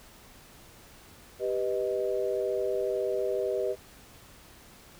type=chord; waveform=sine; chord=G augmented; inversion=none; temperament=equal; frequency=392 / 493.9 / 622.3 Hz; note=G4 / B4 / D#5; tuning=0 / 0 / 0 cents; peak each=-30 / -31 / -32 dBFS; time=1.39-3.76 s; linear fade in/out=50 ms; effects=pink hiss -53 dBFS RMS until 4.99 s